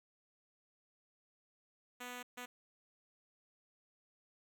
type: tone bursts at uneven times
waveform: 5% pulse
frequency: 246.9 Hz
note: B3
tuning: in tune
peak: -33 dBFS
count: 2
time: 2-2.23 / 2.37-2.46 s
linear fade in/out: 10 ms
effects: none